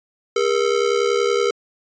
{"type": "ring-modulated tone", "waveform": "square", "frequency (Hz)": 440, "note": "A4", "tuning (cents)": 0, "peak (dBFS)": -14, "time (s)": [0.36, 1.51], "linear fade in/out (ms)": 2, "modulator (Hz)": 35.3, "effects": ["resampled to 16000 Hz"]}